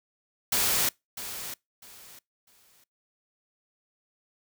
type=noise with echo; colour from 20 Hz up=white; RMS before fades=-25 dBFS; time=0.52-0.89 s; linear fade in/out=5 ms; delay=650 ms; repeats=3; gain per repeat=-12 dB; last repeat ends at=2.84 s; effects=noise-tail reverb RT60 0.2 s tail -25 dB re dry